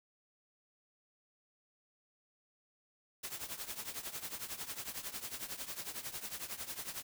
white noise with tremolo, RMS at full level -40 dBFS, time 3.23-7.03 s, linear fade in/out 10 ms, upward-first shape triangle, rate 11 Hz, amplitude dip 85%, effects none

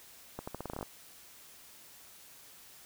accelerating click train, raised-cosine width 1 ms, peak -24 dBFS, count 11, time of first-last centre 0.39-0.828 s, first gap 85 ms, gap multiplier 0.84, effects white hiss -55 dBFS RMS until 2.85 s

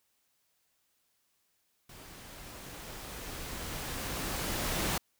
pink noise with level ramp, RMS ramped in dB -51 to -31 dBFS, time 1.89-4.98 s, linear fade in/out 5 ms, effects white hiss -75 dBFS RMS until 5.19 s

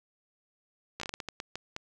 slowing click train, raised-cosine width 0.2 ms, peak -19 dBFS, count 11, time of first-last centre 1-1.764 s, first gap 14 ms, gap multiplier 1.35, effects none

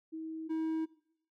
sine / triangle tone pair in turn, 320 / 320 Hz, D#4 / D#4, +49 / +49 cents, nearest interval unison, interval 0 cents, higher neither, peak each -38 / -29 dBFS, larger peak second, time 0.12-0.49 / 0.49-0.86 s, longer neither, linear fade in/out 20 ms, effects noise-tail reverb RT60 0.7 s tail -20 dB re dry

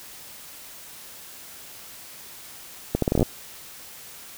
accelerating click train, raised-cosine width 2 ms, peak -7 dBFS, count 10, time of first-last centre 2.95-3.228 s, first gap 73 ms, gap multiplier 0.76, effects white hiss -43 dBFS RMS until 4.37 s

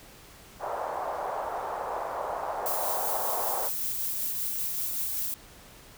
white band-pass noise, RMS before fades -33 dBFS, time 0.59-3.7 s, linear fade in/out 50 ms, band 530 to 960 Hz, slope 24 dB/octave
violet noise with tremolo, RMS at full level -30 dBFS, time 2.66-5.34 s, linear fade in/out 0 ms, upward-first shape sine, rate 5.2 Hz, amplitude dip 25%
effects pink hiss -51 dBFS RMS until 5.97 s

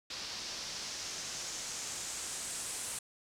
white noise with low-pass filter sweep, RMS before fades -41 dBFS, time 0.1-2.99 s, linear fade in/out 5 ms, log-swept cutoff 4800 to 9000 Hz, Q 2.4, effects none

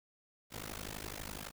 pink noise with amplitude modulation, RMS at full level -40 dBFS, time 0.5-1.52 s, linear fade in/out 50 ms, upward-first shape sine, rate 51.9 Hz, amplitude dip 100%, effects none

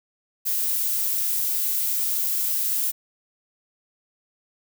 violet noise, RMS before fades -24 dBFS, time 0.45-2.92 s, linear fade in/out 20 ms, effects none

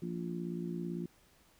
harmonic tone, 57.9 Hz, A#1, 11 cents flat, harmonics 3 / 4 / 5 / 6, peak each -38 / -43 / -46 / -42 dBFS, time 0.02-1.06 s, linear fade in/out 5 ms, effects pink hiss -66 dBFS RMS until 1.59 s

